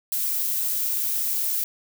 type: noise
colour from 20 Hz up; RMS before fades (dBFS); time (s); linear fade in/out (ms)
violet; -25; 0.12-1.64; 2
effects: none